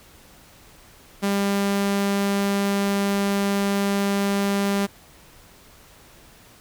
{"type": "tone", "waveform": "sawtooth", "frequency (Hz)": 199.5, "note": "G3", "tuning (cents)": 31, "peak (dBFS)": -16, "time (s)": [1.22, 4.87], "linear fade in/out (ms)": 20, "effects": ["pink hiss -50 dBFS RMS until 6.6 s"]}